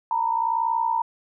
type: tone pair together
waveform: sine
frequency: 911 / 972 Hz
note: A#5 / B5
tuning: -40 / -28 cents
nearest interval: minor second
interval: 112 cents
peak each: -22 / -25 dBFS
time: 0.11-1.02 s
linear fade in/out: 2 ms
effects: none